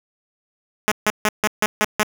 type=tone bursts; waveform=5% pulse; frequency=212.4 Hz; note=G#3; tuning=39 cents sharp; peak=-4 dBFS; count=7; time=0.88-2.032 s; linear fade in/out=0 ms; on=36 ms; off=150 ms; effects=7-bit